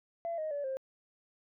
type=tone with pitch steps; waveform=sine; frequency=676 / 623.5 / 575.1 / 530.4 Hz; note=E5 / D#5 / D5 / C5; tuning=+43 / +3 / -36 / +23 cents; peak=-32 dBFS; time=0.25-0.77 s; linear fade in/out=0 ms; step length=130 ms; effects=tanh soft clip ceiling -29 dBFS